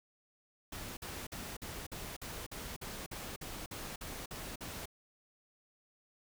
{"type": "noise bursts", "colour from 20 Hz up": "pink", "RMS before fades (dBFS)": -44, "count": 14, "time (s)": [0.72, 4.857], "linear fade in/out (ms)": 5, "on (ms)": 250, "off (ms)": 49, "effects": []}